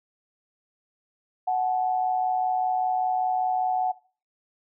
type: tone pair together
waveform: sine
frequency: 740 / 865.1 Hz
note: F#5 / A5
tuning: 0 / -30 cents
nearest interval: minor third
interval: 270 cents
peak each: -22 / -31 dBFS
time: 1.47-3.92 s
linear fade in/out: 10 ms
effects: noise-tail reverb RT60 0.4 s tail -20 dB re dry